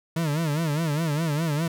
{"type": "tone with vibrato", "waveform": "40% pulse", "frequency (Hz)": 155.56, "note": "D#3", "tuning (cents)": 0, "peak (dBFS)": -22, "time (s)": [0.16, 1.68], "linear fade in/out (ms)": 5, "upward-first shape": "sine", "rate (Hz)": 4.9, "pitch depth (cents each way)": 140, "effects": []}